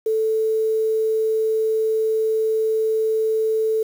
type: tone with quantisation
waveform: sine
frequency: 440 Hz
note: A4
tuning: in tune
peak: -17 dBFS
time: 0.06-3.83 s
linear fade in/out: 5 ms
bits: 7
effects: none